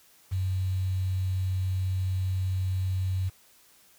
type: tone with quantisation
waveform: sine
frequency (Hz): 93.5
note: F#2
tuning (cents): +19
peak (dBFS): -25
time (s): 0.31-3.3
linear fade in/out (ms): 20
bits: 8
effects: white hiss -59 dBFS RMS until 3.98 s